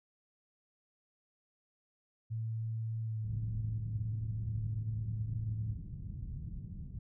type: tone with pitch glide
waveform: sine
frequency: 112.1 to 109.41 Hz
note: A2 to A2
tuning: +33 to -9 cents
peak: -34 dBFS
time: 2.3-5.74 s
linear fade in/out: 20 ms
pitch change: -42 cents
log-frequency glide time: 3.04-3.19 s
type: low-pass noise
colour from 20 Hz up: white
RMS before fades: -43 dBFS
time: 3.24-6.99 s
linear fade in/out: 5 ms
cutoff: 150 Hz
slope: 24 dB/octave
effects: none